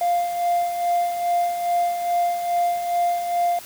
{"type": "tone with tremolo", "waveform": "triangle", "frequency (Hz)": 698.5, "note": "F5", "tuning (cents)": 0, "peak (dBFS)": -14, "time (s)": [0.01, 3.59], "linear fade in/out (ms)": 2, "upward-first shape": "sine", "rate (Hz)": 2.4, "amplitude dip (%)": 60, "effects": ["tanh soft clip ceiling -12 dBFS", "white hiss -40 dBFS RMS until 3.65 s"]}